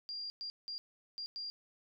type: tone bursts at uneven times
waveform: sine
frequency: 4784 Hz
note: D8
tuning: 31 cents sharp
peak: -39 dBFS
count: 5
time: 0.09-0.3 / 0.41-0.5 / 0.68-0.78 / 1.18-1.26 / 1.36-1.5 s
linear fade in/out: 0 ms
effects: none